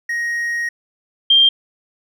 triangle / sine tone pair in turn, 1878 / 3183 Hz, A#6 / G7, +12 / +26 cents, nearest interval major sixth, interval 914 cents, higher second, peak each -17 / -8 dBFS, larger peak second, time 0.09-0.69 / 1.3-1.49 s, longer first, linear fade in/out 5 ms, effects none

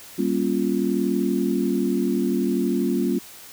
sine chord, G half-diminished seventh, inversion none, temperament equal with one note detuned, 196 / 236.7 / 277.2 / 349.2 Hz, G3 / Bb3 / Db4 / F4, 0 / +27 / 0 / 0 cents, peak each -25 dBFS, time 0.18-3.19 s, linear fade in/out 10 ms, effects white hiss -43 dBFS RMS until 3.52 s

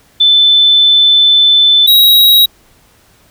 sine / square tone pair in turn, 3520 / 3831 Hz, A7 / A#7, 0 / +47 cents, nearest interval minor second, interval 147 cents, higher second, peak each -4 dBFS, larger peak neither, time 0.2-1.87 / 1.87-2.46 s, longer first, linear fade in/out 10 ms, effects pink hiss -48 dBFS RMS until 3.3 s

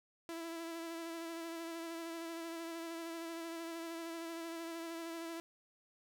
sawtooth tone with vibrato, 331.9 Hz, E4, 12 cents sharp, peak -38 dBFS, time 0.29-5.4 s, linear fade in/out 0 ms, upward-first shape sine, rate 13 Hz, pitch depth 24 cents each way, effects none

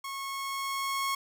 sawtooth tone with level ramp, 1094 Hz, C#6, 23 cents flat, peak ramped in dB -32 to -24 dBFS, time 0.04-1.15 s, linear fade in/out 5 ms, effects none

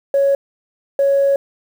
sine tone pair in turn, 555 / 555 Hz, C#5 / C#5, +2 / +2 cents, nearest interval unison, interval 0 cents, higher neither, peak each -10 dBFS, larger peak neither, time 0.14-0.35 / 0.99-1.36 s, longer second, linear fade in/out 2 ms, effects tanh soft clip ceiling -7 dBFS + 7-bit

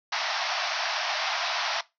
pink band-pass noise, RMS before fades -29 dBFS, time 0.12-1.81 s, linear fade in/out 5 ms, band 630 to 5800 Hz, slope 96 dB/octave, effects noise-tail reverb RT60 0.2 s tail -18 dB re dry

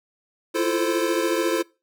square chord, F major seventh, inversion third, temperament equal with one note detuned, 335.2 / 349.2 / 440 / 523.3 Hz, E4 / F4 / A4 / C5, +29 / 0 / 0 / 0 cents, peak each -25 / -28 / -27 / -28 dBFS, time 0.54-1.63 s, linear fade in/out 20 ms, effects noise-tail reverb RT60 0.3 s tail -24 dB re dry

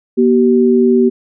sine tone pair together, 240 / 383.1 Hz, B3 / G4, -49 / -40 cents, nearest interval minor sixth, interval 809 cents, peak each -10 dBFS, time 0.17-1.1 s, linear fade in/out 20 ms, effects none

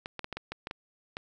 clicks, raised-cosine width 0.3 ms, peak -20 dBFS, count 9, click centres 0.059 / 0.193 / 0.244 / 0.327 / 0.37 / 0.52 / 0.671 / 0.711 / 1.169 s, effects none

